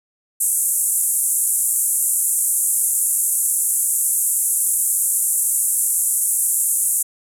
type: band-pass noise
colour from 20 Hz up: white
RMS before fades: -19 dBFS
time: 0.4-7.03 s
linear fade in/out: 10 ms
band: 7700 to 12000 Hz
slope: 48 dB/octave
effects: none